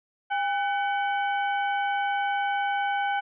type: harmonic tone with a mistuned harmonic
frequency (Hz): 755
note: F#5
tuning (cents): +35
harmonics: 1 / 2 / 3 / 4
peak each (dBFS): -25 / -30 / -38 / -40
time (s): 0.3-3.21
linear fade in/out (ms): 20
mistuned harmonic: 1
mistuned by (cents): +110
effects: none